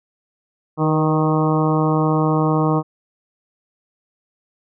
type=harmonic tone with a mistuned harmonic; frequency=155.56 Hz; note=D#3; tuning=in tune; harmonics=1 / 2 / 3 / 4 / 5 / 6 / 7 / 8; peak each=-18 / -20 / -23 / -27 / -26 / -28 / -25 / -30 dBFS; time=0.77-2.83 s; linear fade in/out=50 ms; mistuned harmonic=3; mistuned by=+25 cents; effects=none